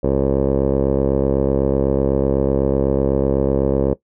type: tone with low-pass filter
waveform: 10% pulse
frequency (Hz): 68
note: C#2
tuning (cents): -33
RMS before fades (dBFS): -17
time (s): 0.03-3.94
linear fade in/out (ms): 10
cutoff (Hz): 550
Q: 5
effects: noise-tail reverb RT60 0.1 s tail -18 dB re dry